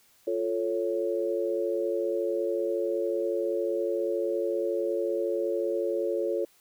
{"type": "chord", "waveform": "sine", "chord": "F augmented", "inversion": "none", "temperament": "equal", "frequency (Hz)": [349.2, 440, 554.4], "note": ["F4", "A4", "C#5"], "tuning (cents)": [0, 0, 0], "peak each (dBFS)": -30, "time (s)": [0.27, 6.45], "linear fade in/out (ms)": 5, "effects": ["white hiss -62 dBFS RMS until 6.6 s"]}